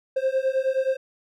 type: beating tone pair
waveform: triangle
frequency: 523.3 / 532.8 Hz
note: C5 / C5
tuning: 0 / +31 cents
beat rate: 9.5 Hz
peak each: -22 dBFS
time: 0.16-0.97 s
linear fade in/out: 10 ms
effects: none